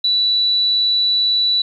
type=tone; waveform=sine; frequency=3951 Hz; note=B7; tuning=in tune; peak=-13 dBFS; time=0.04-1.62 s; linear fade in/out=5 ms; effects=9-bit